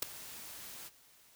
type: noise with ADSR envelope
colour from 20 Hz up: white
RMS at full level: -29 dBFS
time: 0.02-0.9 s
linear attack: 6 ms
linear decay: 7 ms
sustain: -19 dB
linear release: 31 ms
effects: white hiss -63 dBFS RMS until 1.35 s